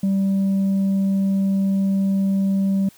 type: tone with tanh clipping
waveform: sine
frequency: 194.7 Hz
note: G3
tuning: 12 cents flat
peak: -17 dBFS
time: 0.03-2.89 s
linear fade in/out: 5 ms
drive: 2 dB
effects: white hiss -51 dBFS RMS until 2.97 s